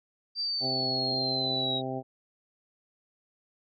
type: linear sweep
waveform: sine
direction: down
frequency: 4699 to 3801 Hz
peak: -28 dBFS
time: 0.35-1.82 s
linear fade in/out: 50 ms
type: harmonic tone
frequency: 130.81 Hz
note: C3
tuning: in tune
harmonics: 1 / 2 / 3 / 4 / 5 / 6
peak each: -38 / -36 / -38 / -40 / -38 / -38 dBFS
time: 0.6-2.03 s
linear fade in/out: 50 ms
effects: none